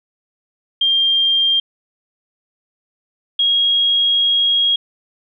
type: tone pair in turn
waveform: sine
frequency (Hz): 3194 / 3284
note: G7 / G#7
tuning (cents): +32 / -20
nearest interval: unison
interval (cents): 48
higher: second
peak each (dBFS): -12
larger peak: neither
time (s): 0.81-1.6 / 3.39-4.76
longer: second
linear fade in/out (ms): 5
effects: none